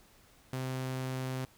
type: tone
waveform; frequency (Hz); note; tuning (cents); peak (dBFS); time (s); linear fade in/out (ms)
sawtooth; 130; C3; -11; -30; 0.53-1.45; 2
effects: pink hiss -62 dBFS RMS until 1.57 s